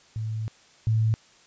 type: tone pair in turn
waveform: sine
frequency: 110 / 110.7 Hz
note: A2 / A2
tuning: 0 / +11 cents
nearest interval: unison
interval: 11 cents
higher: second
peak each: -27 / -19 dBFS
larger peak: second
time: 0.16-0.48 / 0.87-1.14 s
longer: first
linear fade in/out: 0 ms
effects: white hiss -56 dBFS RMS until 1.46 s + resampled to 16000 Hz